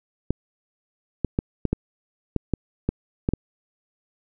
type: clicks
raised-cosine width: 3 ms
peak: -8 dBFS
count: 10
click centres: 0.306 / 1.247 / 1.389 / 1.653 / 1.73 / 2.363 / 2.537 / 2.89 / 3.289 / 3.336 s
effects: none